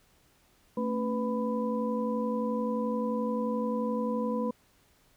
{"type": "tone cluster", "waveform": "sine", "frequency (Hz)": [224.3, 275.8, 496.1, 996], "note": ["A3", "C#4", "B4", "B5"], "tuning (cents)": [34, -9, 8, 14], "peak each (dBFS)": [-30, -38, -32, -37], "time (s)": [0.77, 4.51], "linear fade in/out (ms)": 5, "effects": ["pink hiss -65 dBFS RMS until 5.16 s"]}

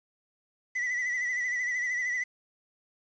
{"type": "tone with vibrato", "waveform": "triangle", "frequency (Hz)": 1975.5, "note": "B6", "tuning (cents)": 0, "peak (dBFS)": -26, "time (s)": [0.75, 2.24], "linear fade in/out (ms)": 10, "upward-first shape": "sine", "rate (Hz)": 13, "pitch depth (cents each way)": 50, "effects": ["resampled to 16000 Hz", "9-bit"]}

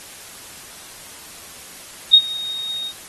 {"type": "tone with ADSR envelope", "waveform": "sine", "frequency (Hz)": 3729, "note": "A#7", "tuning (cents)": 0, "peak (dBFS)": -4, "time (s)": [2.13, 2.93], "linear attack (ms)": 4, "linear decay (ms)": 82, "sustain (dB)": -20, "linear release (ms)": 63, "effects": ["white hiss -39 dBFS RMS until 3.08 s", "AAC 32 kbps"]}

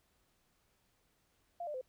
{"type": "tone with pitch steps", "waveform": "sine", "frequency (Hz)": [693, 596.4, 513.2], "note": ["F5", "D5", "C5"], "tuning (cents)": [-14, 27, -34], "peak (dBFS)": -38, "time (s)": [1.6, 1.813], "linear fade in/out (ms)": 5, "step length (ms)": 71, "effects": ["pink hiss -75 dBFS RMS until 1.88 s"]}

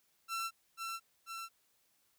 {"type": "tone with echo", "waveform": "sawtooth", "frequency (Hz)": 1346, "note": "E6", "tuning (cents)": 36, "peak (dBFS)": -32, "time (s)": [0.28, 0.51], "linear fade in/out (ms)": 50, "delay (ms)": 490, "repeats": 2, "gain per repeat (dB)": -3, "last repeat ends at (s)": 1.49, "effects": ["white hiss -74 dBFS RMS until 2.18 s"]}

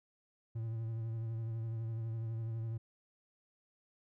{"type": "tone with vibrato", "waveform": "triangle", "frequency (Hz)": 113.2, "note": "A2", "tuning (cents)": 50, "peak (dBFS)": -34, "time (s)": [0.55, 2.78], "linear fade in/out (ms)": 10, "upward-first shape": "triangle", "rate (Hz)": 12, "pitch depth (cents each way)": 40, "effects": []}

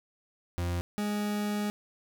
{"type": "tone pair in turn", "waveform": "40% pulse", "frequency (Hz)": [87.31, 207.7], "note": ["F2", "G#3"], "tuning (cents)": [0, 0], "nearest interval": "octave + minor third", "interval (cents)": 1500, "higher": "second", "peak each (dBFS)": -28, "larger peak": "neither", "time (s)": [[0.58, 0.81], [0.98, 1.7]], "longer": "second", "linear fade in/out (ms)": 0, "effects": []}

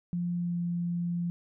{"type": "tone with pitch glide", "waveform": "sine", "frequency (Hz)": [174.61, 173.1], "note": ["F3", "F3"], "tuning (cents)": [0, -15], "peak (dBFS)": -28, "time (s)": [0.13, 1.3], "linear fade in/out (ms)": 0, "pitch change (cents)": -15, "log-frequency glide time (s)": [0.36, 0.58], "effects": []}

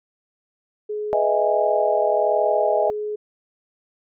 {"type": "tone", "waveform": "sine", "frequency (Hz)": 421.3, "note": "G#4", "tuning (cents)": 25, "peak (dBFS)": -24, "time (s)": [0.89, 3.16], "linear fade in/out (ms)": 10}
{"type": "chord", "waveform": "sine", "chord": "E major seventh", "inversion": "second", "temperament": "just", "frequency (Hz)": [494.4, 618.1, 659.3, 824.1], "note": ["B4", "D#5", "E5", "G#5"], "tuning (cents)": [2, -12, 0, -14], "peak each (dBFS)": [-26, -20, -23, -24], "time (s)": [1.13, 2.9], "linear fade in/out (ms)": 0}
{"effects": []}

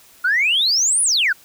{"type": "exponential two-way sweep", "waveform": "sine", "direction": "up then down", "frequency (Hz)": [1396.9, 10200, 1396.9], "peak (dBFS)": -13, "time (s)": [0.24, 1.33], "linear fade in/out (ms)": 10, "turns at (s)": 1.02, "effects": ["tanh soft clip ceiling -10 dBFS", "white hiss -49 dBFS RMS until 1.44 s"]}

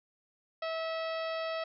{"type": "harmonic tone with a mistuned harmonic", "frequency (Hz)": 649, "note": "E5", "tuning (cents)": -27, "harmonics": [1, 2, 3, 4, 5, 6, 7, 8], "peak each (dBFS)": [-34, -40, -44, -46, -48, -50, -51, -52], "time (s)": [0.62, 1.64], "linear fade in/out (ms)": 5, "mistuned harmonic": 8, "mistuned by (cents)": 25, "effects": []}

